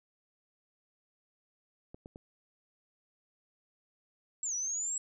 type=clicks; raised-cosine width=2 ms; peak=-33 dBFS; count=3; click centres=1.945 / 2.059 / 2.159 s
type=linear two-way sweep; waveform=sine; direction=down then up; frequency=7750 to 5790 to 7750 Hz; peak=-32 dBFS; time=4.43-4.98 s; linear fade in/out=2 ms; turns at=4.55 s
effects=none